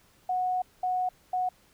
sine tone bursts at uneven times, 734 Hz, F#5, 14 cents flat, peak -25 dBFS, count 3, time 0.29-0.62 / 0.83-1.09 / 1.33-1.49 s, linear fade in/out 5 ms, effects pink hiss -62 dBFS RMS until 1.73 s

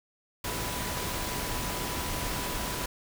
sine tone in noise, 987.8 Hz, B5, in tune, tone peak -41 dBFS, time 0.44-2.86 s, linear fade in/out 5 ms, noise pink, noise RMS -33 dBFS, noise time 0.44-2.86 s, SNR -11 dB, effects none

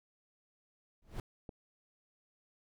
brown noise with exponential growth, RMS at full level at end -34 dBFS, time 1.02-1.2 s, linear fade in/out 2 ms, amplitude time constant 39 ms
click, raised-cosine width 2 ms, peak -32 dBFS, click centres 1.492 s
effects none

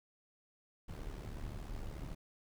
brown noise with amplitude modulation, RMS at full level -41 dBFS, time 0.88-2.15 s, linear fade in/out 10 ms, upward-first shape sine, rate 73.8 Hz, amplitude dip 70%, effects none

